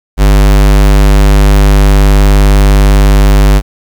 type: tone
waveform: square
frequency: 49.84 Hz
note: G1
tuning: 29 cents sharp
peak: -3 dBFS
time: 0.17-3.62 s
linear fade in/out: 50 ms
effects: 7-bit